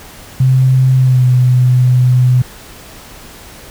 sine tone with pitch glide, 130.3 to 125.86 Hz, C3 to B2, -7 to +33 cents, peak -6 dBFS, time 0.4-2.42 s, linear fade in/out 5 ms, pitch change -60 cents, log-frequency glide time 0.98-1.26 s, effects pink hiss -35 dBFS RMS until 3.7 s

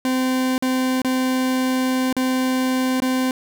40% pulse tone with dropouts, 257.9 Hz, C4, 25 cents flat, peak -17 dBFS, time 0.05-3.31 s, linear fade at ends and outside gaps 1 ms, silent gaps 0.58-0.624 / 1.018-1.047 / 2.127-2.166 / 3.002-3.021 s, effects none

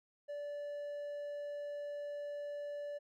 triangle tone, 581 Hz, D5, 19 cents flat, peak -38 dBFS, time 0.28-2.99 s, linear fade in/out 20 ms, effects none

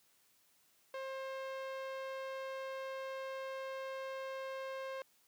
sawtooth tone with low-pass filter, 532 Hz, C5, 29 cents sharp, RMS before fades -43 dBFS, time 0.94-5.02 s, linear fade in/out 2 ms, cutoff 3400 Hz, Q 0.6, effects white hiss -71 dBFS RMS until 5.27 s + high-pass 100 Hz 12 dB/octave

